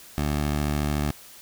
15% pulse tone, 73.7 Hz, D2, 7 cents sharp, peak -17 dBFS, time 0.18-1.11 s, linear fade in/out 0 ms, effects white hiss -47 dBFS RMS until 1.41 s

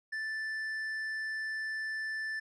sine tone with tanh clipping, 1760 Hz, A6, in tune, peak -35 dBFS, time 0.12-2.4 s, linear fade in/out 10 ms, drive 6 dB, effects none

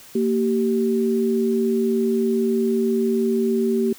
sine tone pair together, 230 / 386.8 Hz, A#3 / G4, -23 / -23 cents, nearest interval major sixth, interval 900 cents, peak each -20 dBFS, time 0.15-3.93 s, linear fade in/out 5 ms, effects white hiss -45 dBFS RMS until 3.98 s

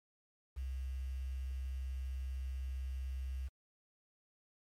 sine tone with quantisation, 65.41 Hz, C2, in tune, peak -37 dBFS, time 0.56-3.49 s, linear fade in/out 20 ms, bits 10, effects MP3 64 kbps

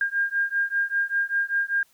sine beating tone pair, 1607 / 1612.1 Hz, G6 / G6, +43 / +48 cents, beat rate 5.1 Hz, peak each -25 / -25 dBFS, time 0.01-1.83 s, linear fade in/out 2 ms, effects white hiss -62 dBFS RMS until 1.93 s

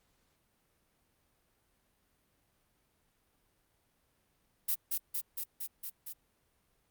violet noise with echo, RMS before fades -30 dBFS, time 4.68-4.75 s, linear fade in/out 10 ms, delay 230 ms, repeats 6, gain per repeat -2 dB, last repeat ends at 6.13 s, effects pink hiss -74 dBFS RMS until 6.9 s + Opus 48 kbps

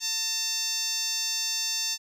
10% pulse tone with band-pass filter, 900 Hz, A5, 39 cents sharp, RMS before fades -29 dBFS, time 0-1.98 s, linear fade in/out 50 ms, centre 6800 Hz, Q 2.5, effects none

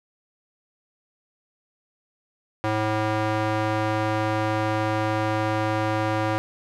square tone with band-pass filter, 108.3 Hz, A2, 27 cents flat, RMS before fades -24 dBFS, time 2.64-6.38 s, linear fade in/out 0 ms, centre 870 Hz, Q 0.69, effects none

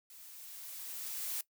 blue noise with level ramp, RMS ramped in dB -54 to -37 dBFS, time 0.1-1.41 s, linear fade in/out 2 ms, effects noise-tail reverb RT60 0.1 s tail -19 dB re dry

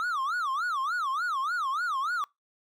triangle tone with vibrato, 1241 Hz, D#6, 5 cents flat, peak -25 dBFS, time 0-2.24 s, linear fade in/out 0 ms, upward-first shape sine, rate 3.4 Hz, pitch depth 290 cents each way, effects noise-tail reverb RT60 0.2 s tail -25 dB re dry

